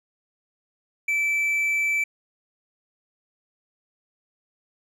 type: tone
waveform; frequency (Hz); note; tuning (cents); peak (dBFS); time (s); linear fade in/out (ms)
triangle; 2320; D7; -22; -19; 1.08-2.04; 5
effects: none